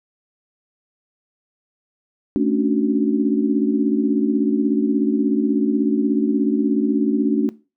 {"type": "chord", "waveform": "sine", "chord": "D major seventh", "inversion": "second", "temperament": "equal", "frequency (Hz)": [220, 277.2, 293.7, 370], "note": ["A3", "C#4", "D4", "F#4"], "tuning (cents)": [0, 0, 0, 0], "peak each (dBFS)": [-21, -20, -20, -24], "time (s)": [2.36, 7.49], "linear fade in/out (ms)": 0, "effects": ["noise-tail reverb RT60 0.3 s tail -19 dB re dry"]}